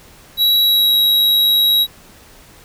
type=tone with pitch glide; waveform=square; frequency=3888 to 3852 Hz; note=B7 to B7; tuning=-28 to -44 cents; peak=-11 dBFS; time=0.37-1.87 s; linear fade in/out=50 ms; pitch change=-16 cents; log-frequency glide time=0.59-0.97 s; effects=pink hiss -44 dBFS RMS until 2.64 s